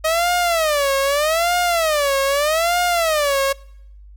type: tone with vibrato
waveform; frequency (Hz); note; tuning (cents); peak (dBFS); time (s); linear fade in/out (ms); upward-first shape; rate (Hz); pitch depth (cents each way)
sawtooth; 622.3; D#5; 0; -12; 0.04-3.53; 10; sine; 0.81; 230
effects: noise-tail reverb RT60 0.8 s tail -25 dB re dry + added 50 Hz sine -39 dBFS peak until 4.16 s